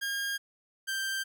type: tone pair in turn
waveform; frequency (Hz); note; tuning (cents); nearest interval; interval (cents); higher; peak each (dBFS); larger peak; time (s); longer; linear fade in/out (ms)
sawtooth; 1620 / 1572.1; G#6 / G6; -43 / +5; minor second; 52; first; -27; neither; 0.01-0.38 / 0.87-1.24; neither; 20
effects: none